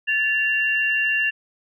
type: tone pair together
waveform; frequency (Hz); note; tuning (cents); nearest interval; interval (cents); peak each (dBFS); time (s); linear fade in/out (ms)
sine; 1742 / 2765; A6 / F7; -18 / -18; minor sixth; 800; -21; 0.07-1.31; 20
effects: none